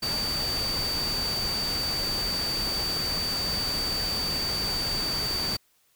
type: tone in noise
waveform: sine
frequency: 4608 Hz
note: D8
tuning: 34 cents flat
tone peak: -27 dBFS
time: 0.02-5.57 s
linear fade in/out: 10 ms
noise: pink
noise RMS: -33 dBFS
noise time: 0.02-5.57 s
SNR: +3 dB
effects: white hiss -66 dBFS RMS until 5.95 s